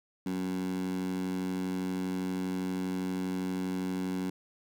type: tone with high-pass filter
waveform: 15% pulse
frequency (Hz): 92.5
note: F#2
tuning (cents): 0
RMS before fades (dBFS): -33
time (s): 0.26-4.3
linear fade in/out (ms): 5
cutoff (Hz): 220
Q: 6
effects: none